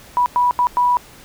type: tone bursts at uneven times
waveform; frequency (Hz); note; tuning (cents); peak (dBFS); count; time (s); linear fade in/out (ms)
sine; 980; B5; -14; -12; 4; 0.17-0.26 / 0.36-0.51 / 0.59-0.67 / 0.77-0.97; 0
effects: pink hiss -43 dBFS RMS until 1.24 s